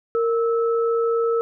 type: tone pair together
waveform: sine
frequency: 462.1 / 1307 Hz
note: A#4 / E6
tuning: -15 / -15 cents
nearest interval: octave + tritone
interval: 1800 cents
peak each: -18 / -27 dBFS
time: 0.15-1.41 s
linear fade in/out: 0 ms
effects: none